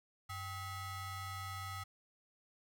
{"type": "ring-modulated tone", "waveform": "35% pulse", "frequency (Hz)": 688, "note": "F5", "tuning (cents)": -26, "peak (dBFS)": -37, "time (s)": [0.29, 1.84], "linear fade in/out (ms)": 10, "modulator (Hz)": 593, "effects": []}